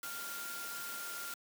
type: tone in noise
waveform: sine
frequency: 1396.9 Hz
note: F6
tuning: in tune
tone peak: -44 dBFS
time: 0.03-1.34 s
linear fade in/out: 2 ms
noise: white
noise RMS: -44 dBFS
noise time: 0.03-1.34 s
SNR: -3 dB
effects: high-pass 200 Hz 12 dB/octave